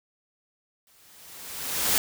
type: noise with exponential growth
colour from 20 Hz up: white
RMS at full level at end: -21 dBFS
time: 0.87-1.98 s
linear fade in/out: 1 ms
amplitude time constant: 240 ms
effects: none

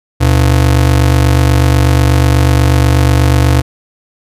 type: ring-modulated tone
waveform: square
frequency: 98.3 Hz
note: G2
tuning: 5 cents sharp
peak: -4 dBFS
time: 0.2-3.62 s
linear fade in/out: 20 ms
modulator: 24.1 Hz
effects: resampled to 32000 Hz

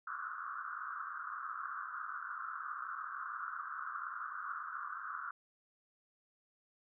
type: band-pass noise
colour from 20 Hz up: white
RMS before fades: -43 dBFS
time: 0.07-5.31 s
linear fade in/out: 5 ms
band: 1100 to 1500 Hz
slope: 96 dB/octave
effects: none

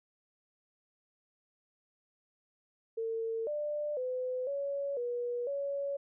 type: tone with pitch steps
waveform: sine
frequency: 452 / 594 / 507 / 561 / 483.4 / 561 Hz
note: A4 / D5 / B4 / C#5 / B4 / C#5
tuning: +47 / +20 / +45 / +21 / -37 / +21 cents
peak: -32 dBFS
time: 2.97-5.97 s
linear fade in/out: 10 ms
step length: 500 ms
effects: none

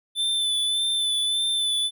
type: tone with vibrato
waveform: square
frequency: 3520 Hz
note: A7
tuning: in tune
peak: -22 dBFS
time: 0.15-1.91 s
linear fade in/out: 50 ms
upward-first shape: sine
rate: 1.7 Hz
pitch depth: 26 cents each way
effects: none

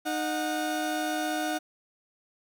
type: tone pair together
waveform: 30% pulse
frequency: 307.6 / 731.6 Hz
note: D#4 / F#5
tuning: -20 / -20 cents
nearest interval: octave + minor third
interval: 1500 cents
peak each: -28 dBFS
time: 0.05-1.59 s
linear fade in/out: 20 ms
effects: none

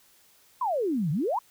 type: exponential two-way sweep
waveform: sine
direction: down then up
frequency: 1066 to 138.59 to 1066 Hz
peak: -24 dBFS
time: 0.61-1.39 s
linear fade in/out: 5 ms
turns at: 1.11 s
effects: white hiss -60 dBFS RMS until 1.5 s

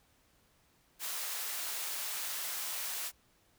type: high-pass noise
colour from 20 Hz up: white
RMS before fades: -38 dBFS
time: 0.99-3.12 s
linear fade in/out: 50 ms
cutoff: 650 Hz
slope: 12 dB/octave
effects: pink hiss -69 dBFS RMS until 3.58 s

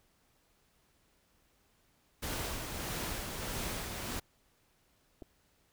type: noise with tremolo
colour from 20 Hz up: pink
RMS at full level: -37 dBFS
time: 2.22-4.2 s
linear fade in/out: 10 ms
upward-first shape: sine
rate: 1.6 Hz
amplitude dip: 35%
type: clicks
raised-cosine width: 2 ms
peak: -35 dBFS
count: 2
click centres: 5.221 / 5.224 s
effects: pink hiss -71 dBFS RMS until 5.72 s

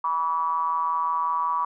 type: ring-modulated tone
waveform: triangle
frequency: 82.7 Hz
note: E2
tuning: 6 cents sharp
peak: -17 dBFS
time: 0.04-1.65 s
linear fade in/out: 5 ms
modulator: 1060 Hz
effects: none

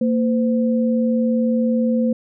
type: tone pair together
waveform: sine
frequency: 229.9 / 512 Hz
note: A#3 / C5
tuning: -24 / -38 cents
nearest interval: octave + major second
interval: 1386 cents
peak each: -16 / -22 dBFS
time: 0.01-2.13 s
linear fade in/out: 5 ms
effects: none

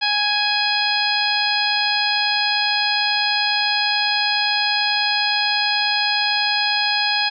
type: harmonic tone with a mistuned harmonic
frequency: 830.6 Hz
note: G#5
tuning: in tune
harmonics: 1 / 2 / 3 / 4 / 5 / 6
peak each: -24 / -24 / -24 / -24 / -24 / -24 dBFS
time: 0.01-7.3 s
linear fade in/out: 20 ms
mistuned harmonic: 3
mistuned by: +18 cents
effects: none

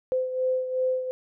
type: beating tone pair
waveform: sine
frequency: 513 / 515.7 Hz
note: C5 / C5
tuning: -34 / -25 cents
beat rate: 2.7 Hz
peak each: -24 / -31 dBFS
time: 0.12-1.11 s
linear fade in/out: 0 ms
effects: none

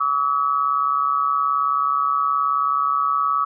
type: tone pair together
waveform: sine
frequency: 1144.1 / 1283 Hz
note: D6 / E6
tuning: -46 / -47 cents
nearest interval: major second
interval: 199 cents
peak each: -20 dBFS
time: 0-3.45 s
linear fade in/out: 10 ms
effects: none

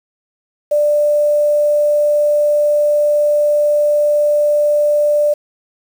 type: tone with quantisation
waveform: sine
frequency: 591 Hz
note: D5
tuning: 11 cents sharp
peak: -10 dBFS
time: 0.71-5.34 s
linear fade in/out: 10 ms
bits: 6
effects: none

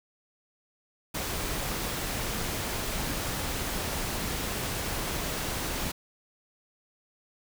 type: noise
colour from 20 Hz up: pink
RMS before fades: -32 dBFS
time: 1.14-5.92 s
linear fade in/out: 10 ms
effects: none

